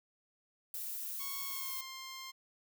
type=noise; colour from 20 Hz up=violet; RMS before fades=-41 dBFS; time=0.74-1.81 s; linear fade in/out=2 ms
type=tone with pitch glide; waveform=10% pulse; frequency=1100 to 1056.4 Hz; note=C#6 to C6; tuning=-14 to +16 cents; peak=-36 dBFS; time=1.19-2.32 s; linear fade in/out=20 ms; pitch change=-70 cents; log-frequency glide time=1.46-1.8 s
effects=none